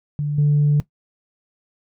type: tone with level steps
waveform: sine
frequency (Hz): 146.83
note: D3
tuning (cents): 0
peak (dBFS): -19 / -11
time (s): 0.19-0.8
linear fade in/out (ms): 0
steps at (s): 0.38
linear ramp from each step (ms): 5
effects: noise-tail reverb RT60 0.1 s tail -17 dB re dry + tanh soft clip ceiling -10 dBFS